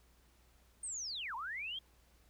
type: linear two-way sweep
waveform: sine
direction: down then up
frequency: 8820 to 874 to 3294 Hz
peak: -39 dBFS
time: 0.83-1.79 s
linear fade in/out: 5 ms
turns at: 1.35 s
effects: added 60 Hz sine -66 dBFS peak until 2.29 s + pink hiss -70 dBFS RMS until 2.29 s